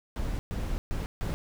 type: noise bursts at uneven times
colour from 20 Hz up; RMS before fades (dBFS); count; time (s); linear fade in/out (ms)
brown; -31; 4; 0.16-0.39 / 0.51-0.78 / 0.91-1.06 / 1.21-1.34; 0
effects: none